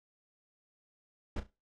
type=noise with echo; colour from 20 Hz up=brown; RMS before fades=-33 dBFS; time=1.36-1.4 s; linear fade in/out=5 ms; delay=34 ms; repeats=3; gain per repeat=-12 dB; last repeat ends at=1.502 s; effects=noise-tail reverb RT60 0.3 s tail -24 dB re dry + low-pass 6000 Hz 12 dB/octave

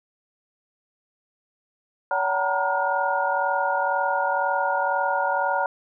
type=tone cluster; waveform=sine; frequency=567 / 757 / 912 / 954 / 1428 Hz; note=C#5 / F#5 / A#5 / A#5 / F6; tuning=+39 / +39 / -38 / +40 / +38 cents; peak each=-27 dBFS; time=2.11-5.66 s; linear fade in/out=2 ms; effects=none

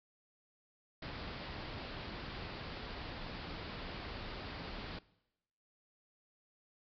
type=low-pass noise; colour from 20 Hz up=pink; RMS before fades=-45 dBFS; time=1.02-4.99 s; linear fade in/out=5 ms; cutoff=5000 Hz; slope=96 dB/octave; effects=noise-tail reverb RT60 0.9 s tail -21 dB re dry

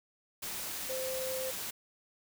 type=tone in noise; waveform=sine; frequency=520 Hz; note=C5; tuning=11 cents flat; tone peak=-35 dBFS; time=0.89-1.51 s; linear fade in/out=10 ms; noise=white; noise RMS=-39 dBFS; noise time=0.42-1.71 s; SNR=+1 dB; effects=none

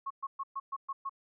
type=tone bursts; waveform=sine; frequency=1093 Hz; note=C#6; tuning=25 cents flat; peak=-33 dBFS; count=7; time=0.06-1.095 s; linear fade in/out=10 ms; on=45 ms; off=120 ms; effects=none

